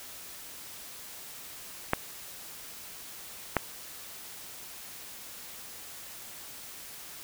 clicks, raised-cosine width 0.5 ms, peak -8 dBFS, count 2, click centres 1.934 / 3.567 s, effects white hiss -45 dBFS RMS until 7.23 s

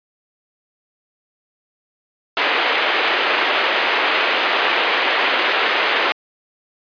white band-pass noise, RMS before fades -18 dBFS, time 2.37-6.12 s, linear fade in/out 0 ms, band 350 to 3000 Hz, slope 24 dB/octave, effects resampled to 11025 Hz

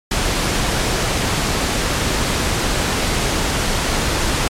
pink noise, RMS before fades -18 dBFS, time 0.11-4.48 s, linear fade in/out 5 ms, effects low-pass 9000 Hz 12 dB/octave + MP3 96 kbps

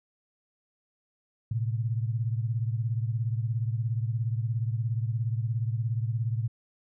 sine beating tone pair, 111.8 / 128.8 Hz, A2 / C3, +28 / -27 cents, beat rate 17 Hz, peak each -27 / -32 dBFS, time 1.51-6.48 s, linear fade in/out 5 ms, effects none

